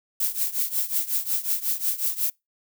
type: noise with tremolo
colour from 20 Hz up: violet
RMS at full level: -22 dBFS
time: 0.2-2.3 s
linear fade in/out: 5 ms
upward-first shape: triangle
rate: 5.5 Hz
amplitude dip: 90%
effects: noise-tail reverb RT60 0.2 s tail -25 dB re dry